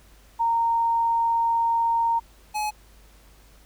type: tone pair in turn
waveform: sine / square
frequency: 924 / 847.1 Hz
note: A#5 / G#5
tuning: -16 / +34 cents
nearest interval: major second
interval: 150 cents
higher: first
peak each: -19 / -25 dBFS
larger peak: first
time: 0.39-2.2 / 2.54-2.71 s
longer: first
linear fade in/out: 20 ms
effects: added 50 Hz sine -52 dBFS peak until 3.65 s + pink hiss -56 dBFS RMS until 3.65 s